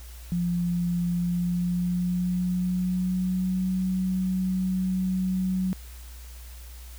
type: tone with pitch glide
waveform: sine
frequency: 174.61 to 186.06 Hz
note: F3 to F#3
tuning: 0 to +10 cents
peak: -23 dBFS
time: 0.32-5.73 s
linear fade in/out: 0 ms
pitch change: +110 cents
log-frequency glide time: 1.13-3.66 s
effects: added 60 Hz sine -40 dBFS peak until 6.98 s + white hiss -50 dBFS RMS until 6.98 s